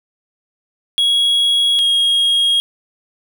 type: tone pair in turn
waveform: triangle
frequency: 3322 / 3272 Hz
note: G#7 / G#7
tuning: 0 / -26 cents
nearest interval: unison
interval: 26 cents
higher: first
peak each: -10 dBFS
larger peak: neither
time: 0.98-1.79 / 1.79-2.6 s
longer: neither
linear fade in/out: 0 ms
effects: none